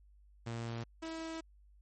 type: tone pair in turn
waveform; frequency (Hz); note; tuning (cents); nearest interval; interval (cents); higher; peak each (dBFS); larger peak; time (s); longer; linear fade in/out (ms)
sawtooth; 116.1 / 324.6; A#2 / E4; -7 / -27; octave + tritone; 1780; second; -34 / -36; first; 0.46-0.84 / 1.02-1.41; second; 10
effects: added 50 Hz sine -59 dBFS peak until 1.81 s + MP3 32 kbps